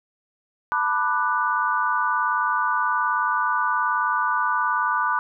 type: chord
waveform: sine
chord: B minor seventh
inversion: third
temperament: just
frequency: 889 / 987.8 / 1185.3 / 1481.6 Hz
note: A5 / B5 / D6 / F#6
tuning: +18 / 0 / +16 / +2 cents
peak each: -29 / -24 / -24 / -25 dBFS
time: 0.72-5.19 s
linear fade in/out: 0 ms
effects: none